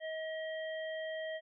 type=harmonic tone; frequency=635 Hz; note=D#5; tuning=35 cents sharp; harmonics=1 / 3 / 5; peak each=-38 / -44 / -50 dBFS; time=0-1.41 s; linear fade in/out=50 ms; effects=none